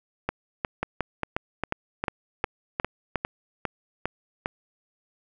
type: two click trains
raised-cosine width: 0.5 ms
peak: -10 / -11 dBFS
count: 9 / 10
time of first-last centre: 0.29-3.157 / 0.83-4.459 s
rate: 2.79 / 2.48 Hz
effects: none